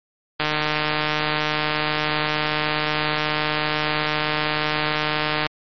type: click train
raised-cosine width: 0.3 ms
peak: -5 dBFS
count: 771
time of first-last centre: 0.4-5.466 s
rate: 152 Hz
effects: MP3 32 kbps